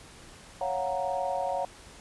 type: chord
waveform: sine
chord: Gb major seventh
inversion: second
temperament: equal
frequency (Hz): 554.4 / 698.5 / 740 / 932.3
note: Db5 / F5 / Gb5 / Bb5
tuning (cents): 0 / 0 / 0 / 0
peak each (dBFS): -32 / -34 / -32 / -35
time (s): 0.61-1.65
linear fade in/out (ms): 2
effects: pink hiss -50 dBFS RMS until 2 s + resampled to 24000 Hz